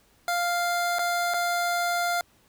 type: tone with dropouts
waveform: 25% pulse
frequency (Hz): 698.5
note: F5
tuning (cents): 0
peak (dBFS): -20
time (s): 0.28-2.21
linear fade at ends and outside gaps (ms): 1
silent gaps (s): 0.986-0.992 / 1.338-1.342
effects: pink hiss -62 dBFS RMS until 2.48 s